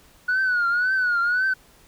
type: tone with vibrato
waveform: sine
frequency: 1464 Hz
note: F#6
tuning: 19 cents flat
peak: -17 dBFS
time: 0.28-1.54 s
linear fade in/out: 10 ms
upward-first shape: triangle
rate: 1.9 Hz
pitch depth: 110 cents each way
effects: tanh soft clip ceiling -16 dBFS + pink hiss -54 dBFS RMS until 1.87 s